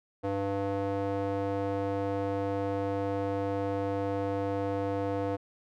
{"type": "tone with band-pass filter", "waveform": "square", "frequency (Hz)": 99, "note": "G2", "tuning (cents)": 18, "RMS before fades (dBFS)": -31, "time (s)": [0.23, 5.37], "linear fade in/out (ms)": 20, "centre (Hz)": 530, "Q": 1.6, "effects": []}